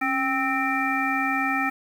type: harmonic tone with a mistuned harmonic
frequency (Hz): 261.7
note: C4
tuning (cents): 0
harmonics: 1 / 3 / 5 / 7 / 9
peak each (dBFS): -28 / -28 / -28 / -28 / -28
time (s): 0.01-1.7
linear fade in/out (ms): 10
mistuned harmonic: 1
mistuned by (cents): +73
effects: 8-bit